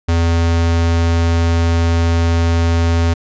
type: tone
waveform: square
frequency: 83.9 Hz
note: E2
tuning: 31 cents sharp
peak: -12 dBFS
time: 0.08-3.14 s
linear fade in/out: 10 ms
effects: resampled to 16000 Hz